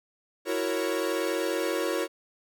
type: chord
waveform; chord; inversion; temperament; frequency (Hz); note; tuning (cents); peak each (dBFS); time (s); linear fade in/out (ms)
45% pulse; F# dominant seventh; third; equal with one note detuned; 329.6 / 370 / 464.6 / 554.4; E4 / F#4 / A#4 / C#5; 0 / 0 / -6 / 0; -32; 0.45-2.08; 50
effects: none